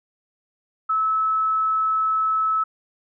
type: tone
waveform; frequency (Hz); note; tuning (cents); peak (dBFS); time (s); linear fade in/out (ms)
sine; 1300; E6; -24; -18; 0.89-2.64; 10
effects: none